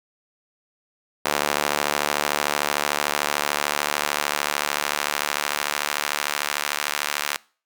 sawtooth tone with high-pass filter sweep, 73.42 Hz, D2, in tune, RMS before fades -25 dBFS, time 1.25-7.37 s, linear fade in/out 5 ms, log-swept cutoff 620 to 1400 Hz, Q 0.72, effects noise-tail reverb RT60 0.4 s tail -23 dB re dry

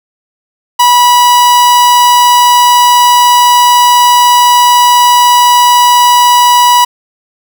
45% pulse tone, 977 Hz, B5, 19 cents flat, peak -3 dBFS, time 0.79-6.85 s, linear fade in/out 10 ms, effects none

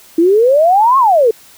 sine exponential two-way sweep, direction up then down, 320.2 to 1108.7 to 427.5 Hz, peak -6 dBFS, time 0.18-1.31 s, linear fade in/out 5 ms, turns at 0.98 s, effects white hiss -42 dBFS RMS until 1.57 s

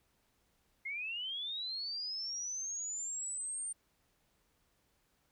sine linear sweep, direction up, 2100 to 8900 Hz, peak -37 dBFS, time 0.85-3.73 s, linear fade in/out 10 ms, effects pink hiss -75 dBFS RMS until 5.31 s

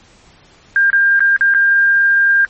sine tone with dropouts, 1600 Hz, G6, 35 cents sharp, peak -8 dBFS, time 0.76-2.45 s, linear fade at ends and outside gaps 1 ms, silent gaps 0.902-0.93 / 1.195-1.205 / 1.364-1.409 / 1.539-1.547 s, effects pink hiss -47 dBFS RMS until 2.49 s + MP3 32 kbps

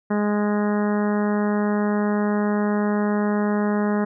harmonic tone, 207.7 Hz, G#3, in tune, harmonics 1 / 2 / 3 / 4 / 5 / 6 / 7 / 8 / 9, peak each -20 / -26 / -30 / -32 / -34 / -36 / -37 / -38 / -39 dBFS, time 0.1-4.05 s, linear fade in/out 10 ms, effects none

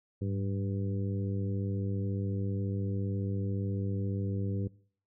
harmonic tone with a mistuned harmonic, 98 Hz, G2, in tune, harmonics 1 / 2 / 3 / 4 / 5, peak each -31 / -37 / -41 / -43 / -45 dBFS, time 0.21-4.68 s, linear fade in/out 10 ms, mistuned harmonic 1, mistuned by +62 cents, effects noise-tail reverb RT60 0.5 s tail -22 dB re dry

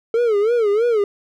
triangle tone with vibrato, 441.6 Hz, A4, 6 cents sharp, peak -12 dBFS, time 0.14-1.04 s, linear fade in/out 2 ms, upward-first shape sine, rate 3.1 Hz, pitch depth 160 cents each way, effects none

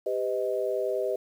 sine tone cluster, 395.3 / 505 / 626 Hz, G4 / B4 / D#5, +15 / +39 / +10 cents, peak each -30 dBFS, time 0.06-1.16 s, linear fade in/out 5 ms, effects 9-bit

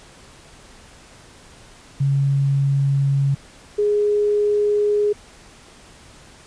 sine tone pair in turn, 138.59 / 415.3 Hz, C#3 / G#4, 0 / 0 cents, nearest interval octave + perfect fifth, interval 1900 cents, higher second, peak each -15 dBFS, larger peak neither, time 2-3.35 / 3.78-5.13 s, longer neither, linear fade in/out 10 ms, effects pink hiss -46 dBFS RMS until 6.46 s + resampled to 22050 Hz

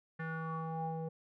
square tone with low-pass filter sweep, 161.7 Hz, E3, 33 cents flat, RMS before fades -39 dBFS, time 0.19-1.09 s, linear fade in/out 10 ms, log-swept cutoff 1700 to 610 Hz, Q 6.8, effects none

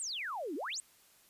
sine exponential two-way sweep, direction down then up, 8870 to 265.1 to 8870 Hz, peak -36 dBFS, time 0-0.8 s, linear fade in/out 0 ms, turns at 0.55 s, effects white hiss -64 dBFS RMS until 1.29 s + resampled to 32000 Hz

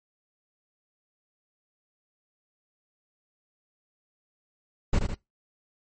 brown noise with echo, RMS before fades -20 dBFS, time 4.93-4.99 s, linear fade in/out 5 ms, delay 78 ms, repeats 2, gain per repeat -5 dB, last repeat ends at 5.146 s, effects noise-tail reverb RT60 0.2 s tail -22 dB re dry + MP3 32 kbps

